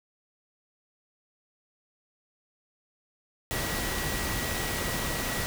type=tone in noise; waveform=sine; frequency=1926 Hz; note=B6; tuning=44 cents flat; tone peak=-38 dBFS; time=3.51-5.46 s; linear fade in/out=0 ms; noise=pink; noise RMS=-31 dBFS; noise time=3.51-5.46 s; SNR=-10 dB; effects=none